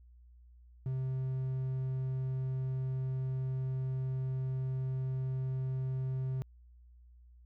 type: tone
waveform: triangle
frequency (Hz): 130.81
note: C3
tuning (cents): 0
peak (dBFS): -30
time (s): 0.86-6.42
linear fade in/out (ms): 0
effects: added 60 Hz sine -55 dBFS peak until 7.45 s